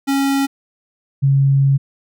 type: tone pair in turn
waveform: square / sine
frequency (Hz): 275.1 / 137.55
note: C#4 / C#3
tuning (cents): -13 / -13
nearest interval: octave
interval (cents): 1200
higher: first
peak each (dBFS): -15 / -10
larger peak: second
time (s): 0.07-0.47 / 1.22-1.78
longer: second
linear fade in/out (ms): 20
effects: none